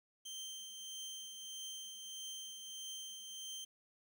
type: tone with tremolo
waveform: 25% pulse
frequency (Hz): 3136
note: G7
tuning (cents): 0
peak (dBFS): -40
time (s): 0.25-3.65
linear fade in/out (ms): 10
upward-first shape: triangle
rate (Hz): 1.6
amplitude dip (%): 45
effects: 11-bit